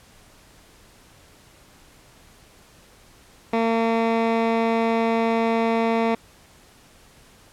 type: tone with low-pass filter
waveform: 15% pulse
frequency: 227.7 Hz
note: A#3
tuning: 40 cents flat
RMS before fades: -21 dBFS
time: 3.53-6.15 s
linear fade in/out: 5 ms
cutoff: 2500 Hz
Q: 0.74
effects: pink hiss -52 dBFS RMS until 7.52 s + low-pass 12000 Hz 12 dB/octave